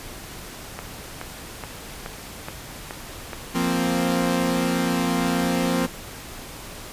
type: click train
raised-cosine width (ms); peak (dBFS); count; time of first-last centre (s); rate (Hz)
0.5; -16; 7; 0.79-3.332; 2.36
type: chord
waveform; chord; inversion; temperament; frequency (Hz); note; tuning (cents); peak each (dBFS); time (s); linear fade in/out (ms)
sawtooth; F suspended fourth; none; equal; 174.61 / 233.1 / 261.6; F3 / Bb3 / C4; 0 / 0 / 0; -21 / -22 / -20; 3.54-5.87; 20
effects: pink hiss -38 dBFS RMS until 6.92 s + resampled to 32000 Hz